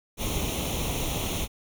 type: noise with comb filter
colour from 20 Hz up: pink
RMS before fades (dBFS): -29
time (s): 0.17-1.48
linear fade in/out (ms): 50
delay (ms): 0.31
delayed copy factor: +0.75
effects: none